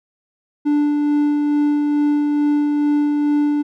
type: tone with tremolo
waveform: triangle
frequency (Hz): 293.7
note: D4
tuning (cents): 0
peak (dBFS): -11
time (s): 0.65-3.63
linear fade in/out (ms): 20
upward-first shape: sine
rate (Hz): 2.3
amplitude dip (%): 25
effects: none